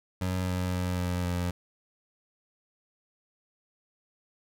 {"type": "tone with pitch steps", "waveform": "25% pulse", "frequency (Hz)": [92, 91.1, 90.21, 89.33, 88.46], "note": ["F#2", "F#2", "F#2", "F2", "F2"], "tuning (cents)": [-9, -26, -43, 40, 23], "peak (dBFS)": -24, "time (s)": [0.21, 1.51], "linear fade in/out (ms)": 5, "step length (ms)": 260, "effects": []}